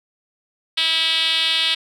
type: tone with band-pass filter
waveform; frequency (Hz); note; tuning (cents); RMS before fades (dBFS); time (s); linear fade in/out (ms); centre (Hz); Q
5% pulse; 324.4; E4; -28; -19; 0.77-1.75; 10; 3500; 3.3
effects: none